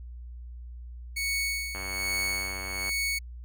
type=tone with tremolo; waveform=sawtooth; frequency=2221 Hz; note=C#7; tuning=3 cents sharp; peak=-23 dBFS; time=1.16-3.19 s; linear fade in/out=10 ms; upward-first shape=sine; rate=1.2 Hz; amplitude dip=65%
type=click train; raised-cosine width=0.5 ms; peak=-24 dBFS; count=110; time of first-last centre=1.75-2.893 s; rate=95.4 Hz
effects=added 60 Hz sine -39 dBFS peak until 3.44 s